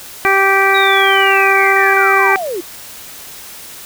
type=harmonic tone; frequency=390 Hz; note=G4; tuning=9 cents flat; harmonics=1 / 2 / 3 / 4 / 5 / 6; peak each=-16 / -16 / -16 / -16 / -16 / -16 dBFS; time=0.25-2.36 s; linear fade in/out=0 ms
type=linear sweep; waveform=sine; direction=down; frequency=3841 to 318.3 Hz; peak=-18 dBFS; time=0.74-2.61 s; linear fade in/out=10 ms
effects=white hiss -33 dBFS RMS until 3.85 s